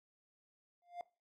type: tone with exponential growth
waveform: triangle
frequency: 700 Hz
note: F5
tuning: 4 cents sharp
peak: -36 dBFS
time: 0.82-1.01 s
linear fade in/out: 1 ms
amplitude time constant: 41 ms
effects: noise-tail reverb RT60 0.3 s tail -19 dB re dry